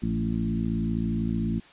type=harmonic tone with a mistuned harmonic; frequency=55.8 Hz; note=A1; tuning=25 cents sharp; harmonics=1 / 2 / 3 / 4 / 5 / 6; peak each=-33 / -32 / -30 / -28 / -35 / -37 dBFS; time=0.02-1.6 s; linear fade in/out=10 ms; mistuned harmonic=3; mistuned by=+32 cents; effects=white hiss -52 dBFS RMS until 1.72 s + resampled to 8000 Hz